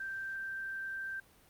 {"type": "tone", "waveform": "sine", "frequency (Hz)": 1568, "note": "G6", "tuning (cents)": 0, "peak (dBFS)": -37, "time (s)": [0, 1.2], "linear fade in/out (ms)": 5, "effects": ["pink hiss -63 dBFS RMS until 1.49 s", "Opus 48 kbps"]}